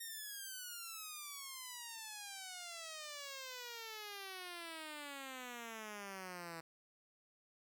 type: exponential sweep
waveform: 5% pulse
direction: down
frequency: 1864.7 to 162.4 Hz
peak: -35 dBFS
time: 0-6.61 s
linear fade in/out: 10 ms
effects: none